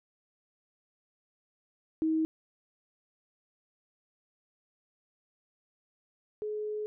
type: tone pair in turn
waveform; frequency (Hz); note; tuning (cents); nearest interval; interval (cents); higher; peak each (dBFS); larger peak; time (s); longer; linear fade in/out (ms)
sine; 317.8 / 424.2; D#4 / G#4; +37 / +37; perfect fourth; 500; second; -25 / -32; first; 2.02-2.25 / 6.42-6.86; second; 0
effects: none